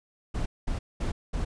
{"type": "noise bursts", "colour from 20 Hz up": "brown", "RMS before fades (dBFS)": -29, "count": 4, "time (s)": [0.34, 1.45], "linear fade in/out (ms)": 10, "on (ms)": 120, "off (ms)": 210, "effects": ["resampled to 22050 Hz"]}